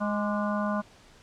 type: harmonic tone with a mistuned harmonic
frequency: 207.7 Hz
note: G#3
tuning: in tune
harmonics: 1 / 3 / 4 / 5 / 6 / 7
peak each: -28 / -32 / -40 / -34 / -37 / -38 dBFS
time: 0-0.82 s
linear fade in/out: 20 ms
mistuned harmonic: 6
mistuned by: -85 cents
effects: pink hiss -55 dBFS RMS until 1.22 s + low-pass 7000 Hz 12 dB/octave